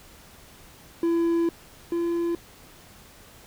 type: tone pair in turn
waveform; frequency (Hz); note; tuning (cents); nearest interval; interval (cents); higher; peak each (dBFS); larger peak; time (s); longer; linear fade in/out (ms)
triangle; 336.2 / 340.5; E4 / F4; +34 / -44; unison; 22; second; -18 / -21; first; 1.03-1.49 / 1.92-2.35; first; 2
effects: pink hiss -50 dBFS RMS until 3.46 s